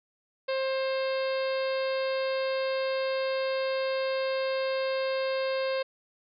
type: harmonic tone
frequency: 530 Hz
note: C5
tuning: 22 cents sharp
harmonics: 1 / 2 / 3 / 4 / 5 / 6 / 7 / 8 / 9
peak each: -27 / -38 / -40 / -42 / -41 / -47 / -45 / -45 / -46 dBFS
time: 0.48-5.83 s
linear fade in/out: 10 ms
effects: none